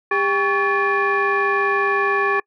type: tone cluster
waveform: sine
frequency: 400.3 / 796 / 1124 / 1735 / 2414 Hz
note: G4 / G5 / C#6 / A6 / D7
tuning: +36 / +26 / +24 / -25 / +47 cents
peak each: -21 / -26 / -20 / -20 / -27 dBFS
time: 0.11-2.4 s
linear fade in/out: 5 ms
effects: noise-tail reverb RT60 0.1 s tail -26 dB re dry + tanh soft clip ceiling -8 dBFS